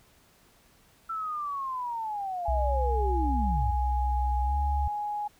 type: linear sweep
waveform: sine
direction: down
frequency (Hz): 1342 to 62.9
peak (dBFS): -30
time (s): 1.09-3.75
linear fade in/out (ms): 10
type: tone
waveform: sine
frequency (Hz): 832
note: G#5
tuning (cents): +3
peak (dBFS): -29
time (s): 2.45-5.28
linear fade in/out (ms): 10
type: tone with pitch glide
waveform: sine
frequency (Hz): 62.8 to 69.28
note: B1 to C#2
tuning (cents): +30 to 0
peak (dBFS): -25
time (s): 2.48-4.88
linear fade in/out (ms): 5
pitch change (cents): +170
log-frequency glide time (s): 4.44-4.55
effects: pink hiss -61 dBFS RMS until 5.39 s